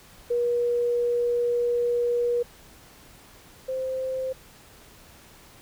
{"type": "tone pair in turn", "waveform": "sine", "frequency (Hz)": [480, 521.6], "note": ["B4", "C5"], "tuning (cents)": [-49, -5], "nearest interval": "minor second", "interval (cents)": 144, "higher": "second", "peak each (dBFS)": [-21, -26], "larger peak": "first", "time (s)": [[0.3, 2.43], [3.68, 4.33]], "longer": "first", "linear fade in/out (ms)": 10, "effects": ["pink hiss -51 dBFS RMS until 5.61 s"]}